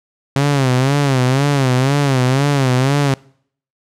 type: tone with vibrato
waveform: sawtooth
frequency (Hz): 134.9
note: C#3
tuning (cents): -47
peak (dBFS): -8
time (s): 0.36-3.14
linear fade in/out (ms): 2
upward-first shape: sine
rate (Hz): 2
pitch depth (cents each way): 120
effects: noise-tail reverb RT60 0.6 s tail -24 dB re dry + low-pass 9000 Hz 12 dB/octave